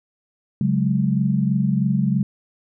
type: chord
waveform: sine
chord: C# suspended fourth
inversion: none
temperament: just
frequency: 138.59 / 184.79 / 207.9 Hz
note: C#3 / F#3 / G#3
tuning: 0 / -2 / +2 cents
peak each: -21 dBFS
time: 0.61-2.23 s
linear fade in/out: 2 ms
effects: none